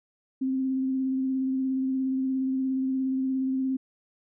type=tone with vibrato; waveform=sine; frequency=263.3 Hz; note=C4; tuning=11 cents sharp; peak=-24 dBFS; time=0.41-3.77 s; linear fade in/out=10 ms; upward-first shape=sine; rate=17 Hz; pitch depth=17 cents each way; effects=none